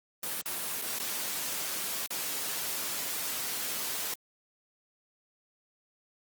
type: noise with dropouts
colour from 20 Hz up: white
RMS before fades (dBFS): -34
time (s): 0.23-4.14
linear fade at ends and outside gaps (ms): 2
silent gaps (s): 0.413-0.457 / 0.816-0.82 / 0.987-0.999 / 2.063-2.105
effects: high-pass 150 Hz 12 dB/octave + Opus 24 kbps